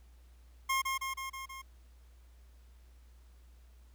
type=tone with echo; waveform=25% pulse; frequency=1070 Hz; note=C6; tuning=38 cents sharp; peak=-25 dBFS; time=0.69-0.82 s; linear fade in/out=10 ms; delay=160 ms; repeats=5; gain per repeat=-3 dB; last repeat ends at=1.62 s; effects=added 60 Hz sine -55 dBFS peak until 3.94 s + pink hiss -70 dBFS RMS until 3.94 s